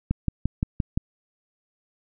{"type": "click train", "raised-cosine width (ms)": 5, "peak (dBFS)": -10, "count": 6, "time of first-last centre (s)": [0.11, 0.975], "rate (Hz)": 5.78, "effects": []}